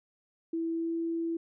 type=tone with pitch glide; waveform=sine; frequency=329.6 to 332.1 Hz; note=E4 to E4; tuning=0 to +13 cents; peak=-29 dBFS; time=0.53-1.37 s; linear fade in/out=5 ms; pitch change=+13 cents; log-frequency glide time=0.71-0.94 s; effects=none